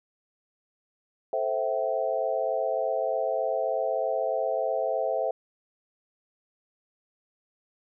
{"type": "chord", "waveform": "sine", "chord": "A minor seventh", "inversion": "none", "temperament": "equal with one note detuned", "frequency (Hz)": [440, 523.3, 659.3, 767], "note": ["A4", "C5", "E5", "G5"], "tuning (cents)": [0, 0, 0, -38], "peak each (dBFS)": [-33, -29, -28, -33], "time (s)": [1.33, 5.31], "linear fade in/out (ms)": 2, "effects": []}